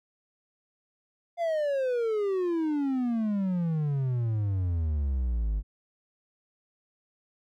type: exponential sweep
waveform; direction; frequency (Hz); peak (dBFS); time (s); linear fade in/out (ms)
triangle; down; 698 to 49; -23; 1.37-5.63; 50
effects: none